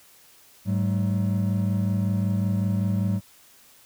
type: tone cluster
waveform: triangle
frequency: 104.2 / 189 / 214.3 Hz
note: G#2 / F#3 / A3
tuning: +6 / +37 / -45 cents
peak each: -22 / -23 / -29 dBFS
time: 0.65-3.21 s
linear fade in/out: 50 ms
effects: white hiss -54 dBFS RMS until 3.85 s